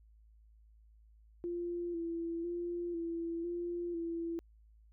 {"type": "tone with vibrato", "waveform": "sine", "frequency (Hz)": 340.8, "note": "F4", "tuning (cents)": -42, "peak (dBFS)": -35, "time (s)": [1.44, 4.39], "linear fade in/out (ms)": 0, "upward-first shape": "square", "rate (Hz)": 1, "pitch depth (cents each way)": 30, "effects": ["added 54 Hz sine -59 dBFS peak until 4.92 s"]}